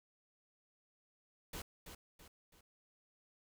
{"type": "noise with echo", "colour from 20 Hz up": "pink", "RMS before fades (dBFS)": -45, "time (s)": [1.53, 1.62], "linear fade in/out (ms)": 5, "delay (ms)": 330, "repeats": 3, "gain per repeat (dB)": -7, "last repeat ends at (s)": 2.61, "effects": []}